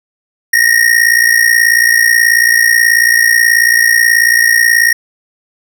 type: ring-modulated tone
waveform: square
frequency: 1866 Hz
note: A#6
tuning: 1 cent sharp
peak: -4 dBFS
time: 0.53-4.93 s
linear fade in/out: 5 ms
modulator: 29.2 Hz
effects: none